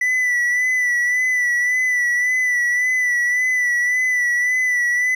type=tone with vibrato; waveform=triangle; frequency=1975.5 Hz; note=B6; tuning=in tune; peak=-14 dBFS; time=0.01-5.15 s; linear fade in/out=5 ms; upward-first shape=sine; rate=1.8 Hz; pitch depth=37 cents each way; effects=none